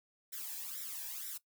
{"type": "noise with flanger", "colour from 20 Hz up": "blue", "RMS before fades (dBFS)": -43, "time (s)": [0.32, 1.38], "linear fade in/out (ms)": 10, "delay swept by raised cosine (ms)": [0.54, 1.22], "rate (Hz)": 2.1, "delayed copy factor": 0.85, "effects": ["noise-tail reverb RT60 0.1 s tail -18 dB re dry"]}